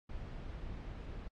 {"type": "noise", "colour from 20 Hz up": "brown", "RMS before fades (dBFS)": -44, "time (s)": [0.09, 1.28], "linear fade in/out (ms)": 5, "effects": ["low-pass 4000 Hz 12 dB/octave", "AAC 48 kbps"]}